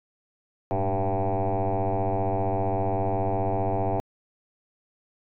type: tone with frequency modulation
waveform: sine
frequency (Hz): 389.9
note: G4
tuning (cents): -9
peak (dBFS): -21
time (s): 0.71-4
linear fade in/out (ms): 0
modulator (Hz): 95.6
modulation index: 4.6
effects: tanh soft clip ceiling -19 dBFS